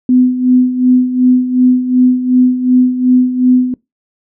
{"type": "tone with tremolo", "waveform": "sine", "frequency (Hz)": 252.1, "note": "B3", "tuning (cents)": 36, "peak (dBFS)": -4, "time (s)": [0.09, 3.74], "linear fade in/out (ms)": 2, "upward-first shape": "sine", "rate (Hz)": 2.7, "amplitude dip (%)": 70, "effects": ["noise-tail reverb RT60 0.2 s tail -23 dB re dry"]}